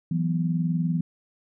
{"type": "tone cluster", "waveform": "sine", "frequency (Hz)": [166.4, 186.5, 246.9], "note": ["E3", "F#3", "B3"], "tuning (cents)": [17, 14, 0], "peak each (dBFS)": [-23, -30, -31], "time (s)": [0.11, 1.01], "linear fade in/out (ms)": 5, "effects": []}